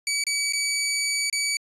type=tone with dropouts; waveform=15% pulse; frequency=2282 Hz; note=C#7; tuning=50 cents sharp; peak=-16 dBFS; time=0.07-1.57 s; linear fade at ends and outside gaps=2 ms; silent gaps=0.239-0.267 / 0.525-0.533 / 1.299-1.327 s; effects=resampled to 24000 Hz